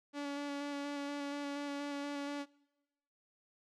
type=tone with vibrato; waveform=sawtooth; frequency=285.6 Hz; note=D4; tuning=48 cents flat; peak=-34 dBFS; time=0.13-2.46 s; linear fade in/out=50 ms; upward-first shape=square; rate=4.2 Hz; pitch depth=13 cents each way; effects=noise-tail reverb RT60 1.0 s tail -24 dB re dry + low-pass 6000 Hz 12 dB/octave